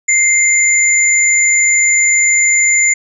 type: tone pair together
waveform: sine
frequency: 2093 / 7040 Hz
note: C7 / A8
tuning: 0 / 0 cents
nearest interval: octave + major sixth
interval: 2100 cents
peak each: -11 dBFS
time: 0.08-2.94 s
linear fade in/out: 10 ms
effects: none